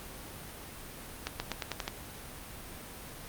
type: accelerating click train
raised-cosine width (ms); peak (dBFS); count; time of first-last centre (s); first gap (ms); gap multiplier
0.2; -15; 7; 1.27-1.879; 130; 0.9
effects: pink hiss -45 dBFS RMS until 3.28 s + Opus 32 kbps